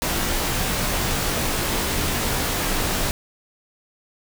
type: noise with comb filter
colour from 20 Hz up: pink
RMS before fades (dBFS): -23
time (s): 0.02-3.11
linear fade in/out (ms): 0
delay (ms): 19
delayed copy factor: -0.7
effects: none